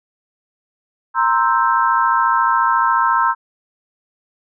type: chord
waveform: sine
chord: C dominant seventh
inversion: third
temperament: equal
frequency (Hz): 932.3 / 1046.5 / 1318.5 / 1568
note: Bb5 / C6 / E6 / G6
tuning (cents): 0 / 0 / 0 / 0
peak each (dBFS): -17 / -17 / -18 / -22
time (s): 1.14-3.35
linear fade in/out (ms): 50
effects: none